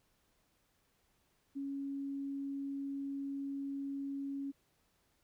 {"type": "tone", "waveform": "sine", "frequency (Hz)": 277.2, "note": "C#4", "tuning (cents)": 0, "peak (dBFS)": -37, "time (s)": [1.55, 4.52], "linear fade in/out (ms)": 20, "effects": ["pink hiss -75 dBFS RMS until 5.23 s"]}